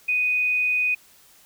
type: tone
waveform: sine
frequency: 2489 Hz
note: D#7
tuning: in tune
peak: -19 dBFS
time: 0.08-0.95 s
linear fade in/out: 10 ms
effects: white hiss -54 dBFS RMS until 1.45 s